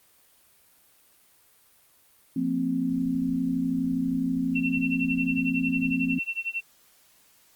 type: chord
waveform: sine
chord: F suspended fourth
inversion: none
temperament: equal with one note detuned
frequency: 174.61 / 229.3 / 261.6 Hz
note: F3 / Bb3 / C4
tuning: 0 / -28 / 0 cents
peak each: -31 / -31 / -25 dBFS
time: 2.36-6.19 s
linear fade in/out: 5 ms
type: tone with tremolo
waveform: sine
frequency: 2708 Hz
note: E7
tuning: 46 cents sharp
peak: -25 dBFS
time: 4.55-6.61 s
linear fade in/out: 10 ms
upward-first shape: sine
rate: 11 Hz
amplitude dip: 95%
effects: white hiss -60 dBFS RMS until 7.55 s + Opus 32 kbps